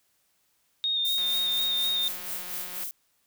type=tone with vibrato; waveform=sine; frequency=3680 Hz; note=A#7; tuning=23 cents flat; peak=-24 dBFS; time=0.84-2.08 s; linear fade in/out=0 ms; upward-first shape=square; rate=4 Hz; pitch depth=20 cents each way
type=noise with tremolo; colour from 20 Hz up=violet; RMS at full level=-33 dBFS; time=1.05-2.91 s; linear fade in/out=0 ms; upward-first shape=sine; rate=4.1 Hz; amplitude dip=55%
type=click train; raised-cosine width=0.2 ms; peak=-26 dBFS; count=299; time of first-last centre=1.18-2.836 s; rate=180 Hz
effects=white hiss -70 dBFS RMS until 3.26 s